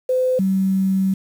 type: tone pair in turn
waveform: sine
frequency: 511 / 191.41 Hz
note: C5 / G3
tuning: -41 / -41 cents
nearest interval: octave + perfect fourth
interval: 1700 cents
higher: first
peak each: -15 dBFS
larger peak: neither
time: 0.09-0.39 / 0.39-1.14 s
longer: second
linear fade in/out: 5 ms
effects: 7-bit